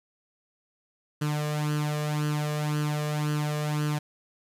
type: tone with flanger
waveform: sawtooth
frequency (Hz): 150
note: D3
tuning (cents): +37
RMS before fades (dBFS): -28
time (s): 1.21-3.99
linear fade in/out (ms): 10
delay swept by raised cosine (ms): 0.66 to 1.76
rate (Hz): 1.9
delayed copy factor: +0.65
effects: resampled to 32000 Hz + 9-bit